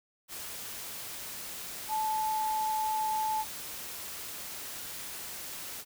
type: tone in noise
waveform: sine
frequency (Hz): 869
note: A5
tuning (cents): -22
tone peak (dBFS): -28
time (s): 1.88-3.45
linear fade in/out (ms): 50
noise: white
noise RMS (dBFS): -41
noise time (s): 0.28-5.85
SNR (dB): +10
effects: none